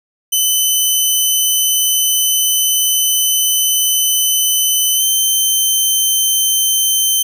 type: tone with pitch glide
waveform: 10% pulse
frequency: 3027 to 3094 Hz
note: F#7 to G7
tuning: +39 to -23 cents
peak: -4 dBFS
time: 0.32-7.23 s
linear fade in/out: 10 ms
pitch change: +38 cents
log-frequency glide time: 4.95-5.03 s
effects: none